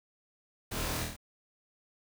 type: noise with echo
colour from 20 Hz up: pink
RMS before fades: -38 dBFS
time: 0.71-1.04 s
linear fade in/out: 10 ms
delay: 25 ms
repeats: 5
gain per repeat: -2 dB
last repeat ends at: 1.165 s
effects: none